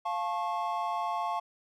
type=chord; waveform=triangle; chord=F augmented; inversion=none; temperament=just; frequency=698.5 / 873.1 / 1091.3 Hz; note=F5 / A5 / C#6; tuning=0 / -14 / -27 cents; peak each=-32 dBFS; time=0.05-1.4 s; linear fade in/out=10 ms; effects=none